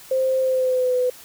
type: tone with pitch glide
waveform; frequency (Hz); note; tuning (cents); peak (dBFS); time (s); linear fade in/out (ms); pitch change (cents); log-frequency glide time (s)
sine; 523.3 to 500.8; C5 to B4; 0 to +24; -17; 0.11-1.1; 5; -76; 0.4-0.96
effects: white hiss -44 dBFS RMS until 1.24 s